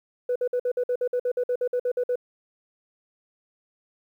sine tone bursts, 493.9 Hz, B4, in tune, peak -20 dBFS, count 16, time 0.29-2.157 s, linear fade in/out 5 ms, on 67 ms, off 53 ms, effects tanh soft clip ceiling -19 dBFS + 10-bit

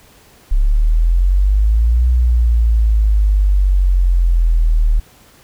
sine exponential two-way sweep, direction up then down, 33.95 to 61.74 to 38.09 Hz, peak -9 dBFS, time 0.51-5 s, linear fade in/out 10 ms, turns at 2.08 s, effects pink hiss -47 dBFS RMS until 5.43 s

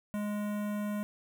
square tone with notch filter, 207.7 Hz, G#3, in tune, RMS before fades -34 dBFS, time 0.14-1.03 s, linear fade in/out 0 ms, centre 4600 Hz, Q 0.53, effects none

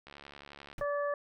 click train, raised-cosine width 0.3 ms, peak -32 dBFS, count 48, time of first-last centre 0.07-0.729 s, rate 71.3 Hz
brown noise with exponential decay, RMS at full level -33 dBFS, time 0.78-0.87 s, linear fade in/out 2 ms, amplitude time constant 19 ms
harmonic tone, 577 Hz, D5, 31 cents flat, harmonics 1 / 2 / 3, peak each -31 / -37 / -41 dBFS, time 0.81-1.14 s, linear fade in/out 2 ms
effects none

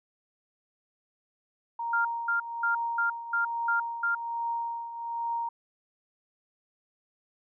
sine tone with tremolo, 932.3 Hz, A#5, in tune, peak -27 dBFS, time 1.79-5.49 s, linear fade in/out 5 ms, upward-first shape triangle, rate 1.2 Hz, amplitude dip 70%
sine tone bursts, 1396.9 Hz, F6, in tune, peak -24 dBFS, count 7, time 1.93-4.15 s, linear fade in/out 5 ms, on 120 ms, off 230 ms
effects none

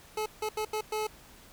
25% pulse tone bursts at uneven times, 430 Hz, A4, 40 cents flat, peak -26 dBFS, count 5, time 0.17-0.26 / 0.42-0.49 / 0.57-0.65 / 0.73-0.81 / 0.92-1.07 s, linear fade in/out 5 ms, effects pink hiss -54 dBFS RMS until 1.52 s

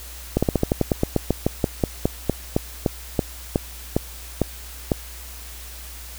slowing click train, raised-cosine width 2 ms, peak -4 dBFS, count 23, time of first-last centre 0.37-4.918 s, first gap 56 ms, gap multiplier 1.11, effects added 60 Hz sine -38 dBFS peak until 6.18 s + white hiss -40 dBFS RMS until 6.18 s

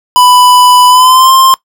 square tone with pitch glide, 994 to 1053.1 Hz, B5 to C6, +11 to +11 cents, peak -3 dBFS, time 0.16-1.54 s, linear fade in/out 0 ms, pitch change +100 cents, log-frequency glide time 0.88-1.31 s, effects noise-tail reverb RT60 0.1 s tail -21 dB re dry

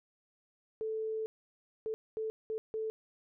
sine tone bursts at uneven times, 439.3 Hz, A4, 3 cents flat, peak -33 dBFS, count 5, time 0.81-1.26 / 1.86-1.94 / 2.17-2.3 / 2.5-2.58 / 2.74-2.9 s, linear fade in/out 0 ms, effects none

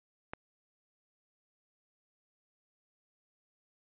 click, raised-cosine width 0.5 ms, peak -23 dBFS, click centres 0.335 s, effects resampled to 8000 Hz

